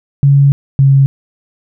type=tone pair in turn; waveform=sine; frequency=140 / 136.88 Hz; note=C#3 / C#3; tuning=+18 / -22 cents; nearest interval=unison; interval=40 cents; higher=first; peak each=-4 dBFS; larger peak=neither; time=0.23-0.52 / 0.79-1.06 s; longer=first; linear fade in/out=0 ms; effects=none